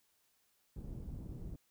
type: low-pass noise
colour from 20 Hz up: pink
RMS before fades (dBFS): -45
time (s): 0.76-1.56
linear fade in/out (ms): 5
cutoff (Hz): 230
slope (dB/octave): 12
effects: white hiss -75 dBFS RMS until 1.7 s